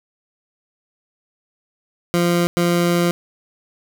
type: tone bursts at uneven times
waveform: 20% pulse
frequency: 173.3 Hz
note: F3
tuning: 13 cents flat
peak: -10 dBFS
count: 2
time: 2.14-2.47 / 2.57-3.11 s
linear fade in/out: 0 ms
effects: none